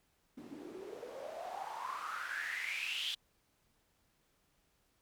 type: noise with band-pass filter sweep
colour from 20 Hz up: white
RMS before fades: -42 dBFS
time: 0.37-3.15 s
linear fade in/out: 10 ms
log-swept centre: 250 to 3400 Hz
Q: 8.8
effects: pink hiss -75 dBFS RMS until 5.01 s